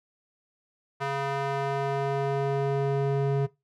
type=tone with band-pass filter sweep; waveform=square; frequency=138.59 Hz; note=C#3; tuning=in tune; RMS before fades=-27 dBFS; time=1-3.47 s; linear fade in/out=20 ms; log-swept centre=1100 to 300 Hz; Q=0.95; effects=noise-tail reverb RT60 0.2 s tail -19 dB re dry